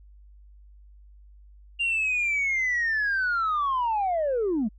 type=linear sweep; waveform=sine; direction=down; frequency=2800 to 196 Hz; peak=-21 dBFS; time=1.79-4.69 s; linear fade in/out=20 ms; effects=tanh soft clip ceiling -20 dBFS + added 50 Hz sine -48 dBFS peak until 4.78 s